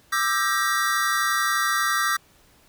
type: chord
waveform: square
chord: E half-diminished seventh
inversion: third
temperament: just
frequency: 1186.7 / 1318.5 / 1582.2 / 1898.7 Hz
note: D6 / E6 / G6 / Bb6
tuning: +18 / 0 / +16 / +31 cents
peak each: -27 dBFS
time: 0.12-2.17 s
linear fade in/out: 10 ms
effects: pink hiss -57 dBFS RMS until 2.68 s